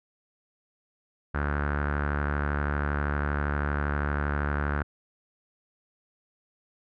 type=tone with low-pass filter; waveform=sawtooth; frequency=72.6 Hz; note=D2; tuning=19 cents flat; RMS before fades=-28 dBFS; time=1.34-4.83 s; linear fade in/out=10 ms; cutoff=1500 Hz; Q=5.4; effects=none